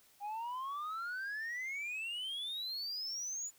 sine exponential sweep, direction up, 801 to 7040 Hz, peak -35 dBFS, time 0.2-3.51 s, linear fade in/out 50 ms, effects tanh soft clip ceiling -37 dBFS + white hiss -66 dBFS RMS until 3.58 s

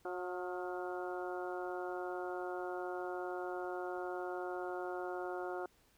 harmonic tone with a mistuned harmonic, 180.9 Hz, F#3, 39 cents flat, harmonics 2 / 3 / 4 / 5 / 6 / 7 / 8, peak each -41 / -46 / -44 / -51 / -53 / -52 / -49 dBFS, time 0.05-5.66 s, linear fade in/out 2 ms, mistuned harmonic 8, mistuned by -41 cents, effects pink hiss -70 dBFS RMS until 5.97 s

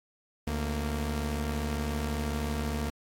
sawtooth tone pair together, 72.7 / 230.8 Hz, D2 / A#3, -17 / -17 cents, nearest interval octave + minor sixth, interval 2000 cents, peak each -27 / -30 dBFS, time 0.47-2.9 s, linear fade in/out 5 ms, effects AAC 64 kbps

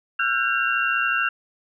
sine tone cluster, 1348 / 1462 / 1593 / 2759 Hz, E6 / F#6 / G6 / F7, +38 / -21 / +27 / -22 cents, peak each -25 dBFS, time 0.19-1.29 s, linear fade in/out 5 ms, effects none

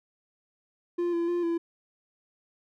triangle tone with pitch steps, 348.2 / 339.6 / 348.7 / 336.8 Hz, F4 / F4 / F4 / E4, -5 / -48 / -3 / +37 cents, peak -23 dBFS, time 0.98-1.58 s, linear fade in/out 10 ms, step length 150 ms, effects none

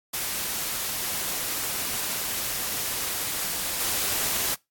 white noise with level steps, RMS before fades -29 / -26 dBFS, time 0.13-4.55 s, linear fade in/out 10 ms, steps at 3.8 s, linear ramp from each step 5 ms, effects noise-tail reverb RT60 0.2 s tail -23 dB re dry + AAC 64 kbps

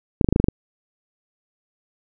clicks, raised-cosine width 3 ms, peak -3 dBFS, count 8, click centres 0.212 / 0.245 / 0.288 / 0.326 / 0.361 / 0.4 / 0.442 / 0.485 s, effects none

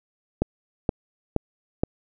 click train, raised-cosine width 2 ms, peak -7 dBFS, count 4, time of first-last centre 0.42-1.835 s, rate 2.12 Hz, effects none

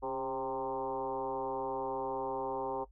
sine tone with frequency modulation, 659.3 Hz, E5, in tune, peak -33 dBFS, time 0.02-2.85 s, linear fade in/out 20 ms, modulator 129 Hz, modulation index 2.6, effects noise-tail reverb RT60 0.1 s tail -18 dB re dry + added 50 Hz sine -56 dBFS peak until 2.91 s

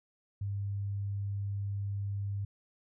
sine tone, 100 Hz, G2, 35 cents sharp, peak -32 dBFS, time 0.41-2.45 s, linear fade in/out 5 ms, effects none

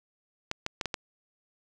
clicks, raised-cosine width 0.2 ms, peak -13 dBFS, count 5, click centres 0.514 / 0.664 / 0.812 / 0.857 / 0.942 s, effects 8-bit

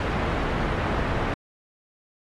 pink low-pass noise, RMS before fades -26 dBFS, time 0-1.34 s, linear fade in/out 2 ms, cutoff 1800 Hz, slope 12 dB/octave, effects AAC 32 kbps

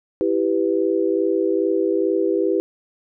sine chord, E minor, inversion none, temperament equal with one note detuned, 329.6 / 392 / 496.2 Hz, E4 / G4 / B4, 0 / 0 / +8 cents, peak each -21 / -20 / -23 dBFS, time 0.21-2.6 s, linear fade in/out 0 ms, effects none

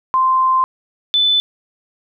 sine tone pair in turn, 1042 / 3505 Hz, C6 / A7, -7 / -7 cents, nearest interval octave + major sixth, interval 2100 cents, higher second, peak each -11 dBFS, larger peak neither, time 0.14-0.64 / 1.14-1.4 s, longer first, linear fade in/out 0 ms, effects none

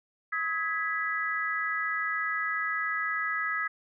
sine chord, G# minor, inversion second, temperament equal with one note detuned, 1275.1 / 1661.2 / 1975.5 Hz, D#6 / G#6 / B6, +42 / 0 / 0 cents, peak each -32 dBFS, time 0.32-3.68 s, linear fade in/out 10 ms, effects none

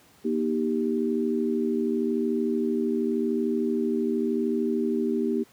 sine chord, Eb major, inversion second, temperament equal with one note detuned, 238 / 311.1 / 392 Hz, Bb3 / Eb4 / G4, +36 / 0 / 0 cents, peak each -26 / -29 / -27 dBFS, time 0.24-5.44 s, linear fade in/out 20 ms, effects pink hiss -57 dBFS RMS until 5.52 s + high-pass 100 Hz 12 dB/octave

